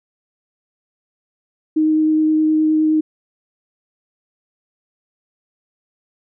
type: tone with vibrato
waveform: sine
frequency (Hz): 311.3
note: D#4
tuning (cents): +1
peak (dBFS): -12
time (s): 1.76-3.01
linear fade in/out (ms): 10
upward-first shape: sine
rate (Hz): 9.6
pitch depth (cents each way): 8
effects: none